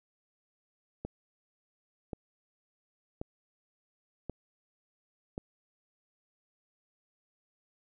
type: click train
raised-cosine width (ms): 2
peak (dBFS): -23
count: 5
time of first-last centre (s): 1.05-5.379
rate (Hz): 0.924
effects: none